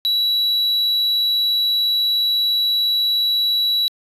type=tone; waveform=triangle; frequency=3919 Hz; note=B7; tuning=14 cents flat; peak=-14 dBFS; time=0.05-3.88 s; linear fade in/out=0 ms; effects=resampled to 32000 Hz